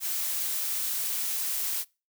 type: noise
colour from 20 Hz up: blue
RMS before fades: -30 dBFS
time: 0-1.85 s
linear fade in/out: 50 ms
effects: noise-tail reverb RT60 0.3 s tail -24 dB re dry